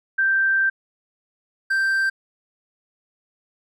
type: tone pair in turn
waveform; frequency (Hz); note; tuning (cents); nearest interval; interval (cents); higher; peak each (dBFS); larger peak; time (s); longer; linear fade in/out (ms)
sine / triangle; 1568 / 1568; G6 / G6; 0 / 0; unison; 0; neither; -16; neither; 0.18-0.7 / 1.7-2.1; first; 10
effects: none